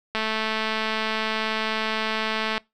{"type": "click train", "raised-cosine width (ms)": 0.3, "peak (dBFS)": -10, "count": 533, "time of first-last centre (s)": [0.15, 2.579], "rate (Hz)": 219, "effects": ["noise-tail reverb RT60 0.2 s tail -23 dB re dry"]}